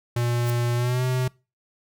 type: tone with pitch glide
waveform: square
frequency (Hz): 119.9 to 127.77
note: A#2 to C3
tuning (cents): +49 to -41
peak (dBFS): -22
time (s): 0.16-1.28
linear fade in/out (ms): 5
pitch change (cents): +110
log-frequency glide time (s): 0.75-1.04
type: noise with exponential growth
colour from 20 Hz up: blue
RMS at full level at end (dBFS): -31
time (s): 0.4-0.5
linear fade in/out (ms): 1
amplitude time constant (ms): 21
effects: noise-tail reverb RT60 0.3 s tail -24 dB re dry